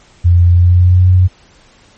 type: tone with pitch glide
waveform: sine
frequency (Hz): 87.3 to 91.53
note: F2 to F#2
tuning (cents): 0 to -18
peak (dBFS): -4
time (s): 0.24-1.28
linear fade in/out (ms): 20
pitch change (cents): +82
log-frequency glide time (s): 0.5-1.07
effects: pink hiss -46 dBFS RMS until 1.97 s + MP3 32 kbps